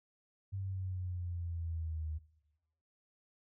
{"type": "exponential sweep", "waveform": "sine", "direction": "down", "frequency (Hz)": [98, 76.8], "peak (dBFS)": -36, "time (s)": [0.52, 2.19], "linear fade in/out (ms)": 20, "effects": ["noise-tail reverb RT60 1.0 s tail -19 dB re dry"]}